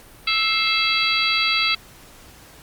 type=harmonic tone with a mistuned harmonic; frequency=659.3 Hz; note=E5; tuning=in tune; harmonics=2 / 3 / 4 / 5 / 6 / 7; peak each=-26 / -24 / -23 / -25 / -24 / -25 dBFS; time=0.27-1.75 s; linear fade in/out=5 ms; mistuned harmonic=3; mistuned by=+120 cents; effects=pink hiss -46 dBFS RMS until 2.62 s + Opus 48 kbps